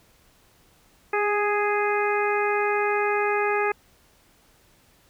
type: harmonic tone with a mistuned harmonic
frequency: 415.3 Hz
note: G#4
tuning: in tune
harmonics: 1 / 2 / 3 / 4 / 5 / 6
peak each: -24 / -27 / -29 / -30 / -31 / -32 dBFS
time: 1.13-3.72 s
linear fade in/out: 5 ms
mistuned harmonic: 1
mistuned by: -18 cents
effects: pink hiss -59 dBFS RMS until 5.09 s